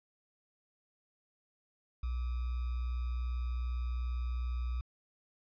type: tone with sample-and-hold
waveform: sine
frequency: 61.3 Hz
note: B1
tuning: 12 cents flat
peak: -32 dBFS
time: 2.03-4.81 s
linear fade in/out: 5 ms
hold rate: 1225 Hz
effects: resampled to 11025 Hz